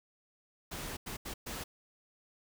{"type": "noise bursts at uneven times", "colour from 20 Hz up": "pink", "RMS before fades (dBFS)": -41, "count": 4, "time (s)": [[0.71, 0.97], [1.06, 1.17], [1.25, 1.34], [1.46, 1.64]], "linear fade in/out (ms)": 10, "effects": []}